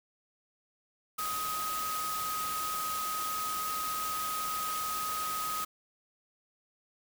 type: tone in noise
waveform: sine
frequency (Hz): 1258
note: D#6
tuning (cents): +19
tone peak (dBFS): -33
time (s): 1.18-5.65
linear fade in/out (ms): 10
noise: white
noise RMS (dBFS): -38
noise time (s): 1.18-5.65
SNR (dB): +2
effects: none